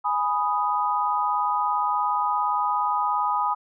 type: chord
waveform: sine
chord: G# minor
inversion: none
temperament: equal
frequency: 830.6 / 987.8 / 1244.5 Hz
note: G#5 / B5 / D#6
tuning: 0 / 0 / 0 cents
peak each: -26 / -25 / -25 dBFS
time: 0.04-3.55 s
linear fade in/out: 20 ms
effects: none